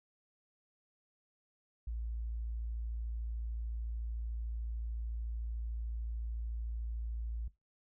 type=tone; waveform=sine; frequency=56.8 Hz; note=A#1; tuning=44 cents flat; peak=-36 dBFS; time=1.87-7.48 s; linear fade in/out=5 ms; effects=noise-tail reverb RT60 0.2 s tail -18 dB re dry